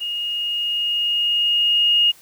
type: tone with level ramp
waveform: sine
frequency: 2857 Hz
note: F7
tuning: 39 cents sharp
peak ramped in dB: -23 to -12 dBFS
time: 0-2.12 s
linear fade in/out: 20 ms
effects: white hiss -49 dBFS RMS until 2.21 s